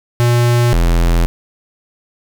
square tone pair in turn, 120 / 42.43 Hz, B2 / F1, -49 / -49 cents, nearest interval octave + tritone, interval 1800 cents, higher first, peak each -10 dBFS, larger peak neither, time 0.2-0.73 / 0.73-1.26 s, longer neither, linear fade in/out 0 ms, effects 8-bit

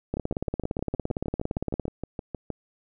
two click trains, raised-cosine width 2 ms, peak -18 / -14 dBFS, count 16 / 31, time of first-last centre 0.17-2.503 / 0.14-1.854 s, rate 6.43 / 17.5 Hz, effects none

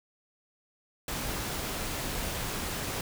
pink noise, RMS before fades -34 dBFS, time 1.08-3.01 s, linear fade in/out 2 ms, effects none

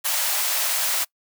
white high-pass noise, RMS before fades -23 dBFS, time 0.04-1.05 s, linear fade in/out 20 ms, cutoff 550 Hz, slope 48 dB/octave, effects noise-tail reverb RT60 0.1 s tail -24 dB re dry

